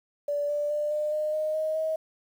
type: tone with pitch steps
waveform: sine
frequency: 580 / 587.4 / 594.9 / 602.5 / 610.2 / 618 / 626 / 634 Hz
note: D5 / D5 / D5 / D5 / D#5 / D#5 / D#5 / D#5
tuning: -22 / 0 / +22 / +44 / -34 / -12 / +10 / +32 cents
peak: -25 dBFS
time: 0.28-1.96 s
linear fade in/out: 5 ms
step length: 210 ms
effects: 9-bit